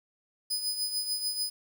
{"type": "tone with tremolo", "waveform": "sawtooth", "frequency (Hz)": 5000, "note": "D#8", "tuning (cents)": 8, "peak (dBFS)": -24, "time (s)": [0.5, 1.5], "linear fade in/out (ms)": 10, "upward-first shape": "triangle", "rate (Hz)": 6.8, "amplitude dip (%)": 65, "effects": ["9-bit"]}